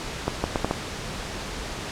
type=accelerating click train; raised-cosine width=1 ms; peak=-8 dBFS; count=5; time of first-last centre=0.28-0.711 s; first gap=160 ms; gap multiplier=0.74; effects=pink hiss -33 dBFS RMS until 1.91 s + low-pass 7000 Hz 12 dB/octave